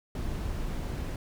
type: noise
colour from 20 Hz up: brown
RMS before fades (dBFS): -33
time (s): 0.15-1.16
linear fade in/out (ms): 2
effects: none